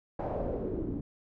pink noise with low-pass filter sweep, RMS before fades -34 dBFS, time 0.19-1.01 s, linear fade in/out 5 ms, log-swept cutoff 770 to 280 Hz, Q 3.3, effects none

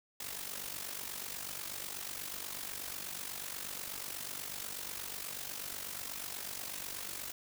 white noise with amplitude modulation, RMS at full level -39 dBFS, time 0.2-7.32 s, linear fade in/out 5 ms, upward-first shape sine, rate 48.2 Hz, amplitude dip 70%, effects none

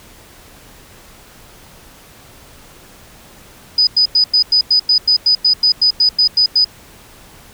sine tone bursts, 4978 Hz, D#8, in tune, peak -8 dBFS, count 16, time 3.78-6.646 s, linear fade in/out 5 ms, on 91 ms, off 94 ms, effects pink hiss -42 dBFS RMS until 7.53 s

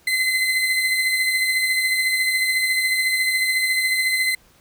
35% pulse beating tone pair, 2035 / 2049 Hz, C7 / C7, -49 / -37 cents, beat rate 14 Hz, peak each -26 / -17 dBFS, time 0.07-4.35 s, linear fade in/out 5 ms, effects pink hiss -55 dBFS RMS until 4.6 s

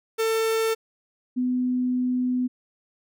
45% pulse / sine tone pair in turn, 447 / 250.9 Hz, A4 / B3, +27 / +28 cents, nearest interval minor seventh, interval 999 cents, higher first, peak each -21 dBFS, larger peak neither, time 0.18-0.75 / 1.36-2.48 s, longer second, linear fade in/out 20 ms, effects none

